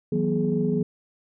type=tone cluster; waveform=sine; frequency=161.9 / 186.4 / 241.4 / 421 Hz; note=E3 / F#3 / B3 / G#4; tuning=-31 / +13 / -39 / +24 cents; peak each=-26 dBFS; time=0.12-0.83 s; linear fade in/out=5 ms; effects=tanh soft clip ceiling -10 dBFS